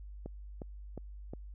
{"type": "click train", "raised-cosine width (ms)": 2, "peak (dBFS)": -28, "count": 4, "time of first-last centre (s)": [0.26, 1.335], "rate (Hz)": 2.79, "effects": ["added 50 Hz sine -44 dBFS peak until 1.54 s"]}